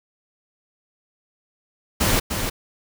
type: noise with echo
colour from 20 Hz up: pink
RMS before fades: -19 dBFS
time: 2-2.2 s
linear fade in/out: 10 ms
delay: 300 ms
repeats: 1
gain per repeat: -6 dB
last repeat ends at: 2.5 s
effects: none